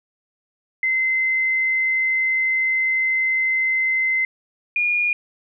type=tone pair in turn; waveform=sine; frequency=2063 / 2433 Hz; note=C7 / D#7; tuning=-25 / -39 cents; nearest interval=minor third; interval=286 cents; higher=second; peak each=-17 dBFS; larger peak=neither; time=0.83-4.25 / 4.76-5.13 s; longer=first; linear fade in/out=2 ms; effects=none